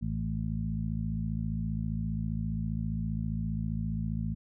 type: harmonic tone with a mistuned harmonic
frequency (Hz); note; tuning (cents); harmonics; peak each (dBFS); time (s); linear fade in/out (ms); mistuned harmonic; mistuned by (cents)
55; A1; 0; 1 / 2 / 3 / 4; -36 / -35 / -34 / -36; 0.01-4.35; 20; 1; +67
effects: none